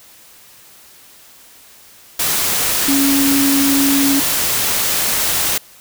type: tone in noise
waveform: sine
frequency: 277.2 Hz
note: C#4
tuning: in tune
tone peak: -13 dBFS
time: 2.88-4.2 s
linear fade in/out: 5 ms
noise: white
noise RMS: -17 dBFS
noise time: 2.19-5.58 s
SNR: +1 dB
effects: white hiss -44 dBFS RMS until 5.8 s